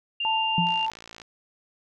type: tone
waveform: sine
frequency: 2794 Hz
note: F7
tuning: in tune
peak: -25 dBFS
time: 0.2-0.86 s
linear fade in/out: 5 ms
type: tone with tremolo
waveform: sine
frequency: 886 Hz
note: A5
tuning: 12 cents sharp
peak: -23 dBFS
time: 0.25-0.9 s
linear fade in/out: 0 ms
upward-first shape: sine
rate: 3.1 Hz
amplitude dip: 30%
type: tone with exponential decay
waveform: sine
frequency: 172.1 Hz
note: F3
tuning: 25 cents flat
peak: -19 dBFS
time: 0.58-0.87 s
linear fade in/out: 2 ms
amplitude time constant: 61 ms
type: click train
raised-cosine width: 0.2 ms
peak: -25 dBFS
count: 32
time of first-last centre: 0.67-1.218 s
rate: 56.6 Hz
effects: none